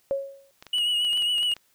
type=tone with exponential decay; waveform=sine; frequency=550 Hz; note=C#5; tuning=14 cents flat; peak=-20 dBFS; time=0.11-0.51 s; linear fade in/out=0 ms; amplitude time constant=86 ms
type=clicks; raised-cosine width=0.2 ms; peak=-25 dBFS; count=11; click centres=0.625 / 0.667 / 0.783 / 1.049 / 1.131 / 1.175 / 1.223 / 1.382 / 1.43 / 1.517 / 1.566 s
type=tone with vibrato; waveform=triangle; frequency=2909 Hz; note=F#7; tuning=30 cents flat; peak=-20 dBFS; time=0.73-1.54 s; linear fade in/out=5 ms; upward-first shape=triangle; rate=7.3 Hz; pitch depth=42 cents each way
effects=white hiss -65 dBFS RMS until 1.74 s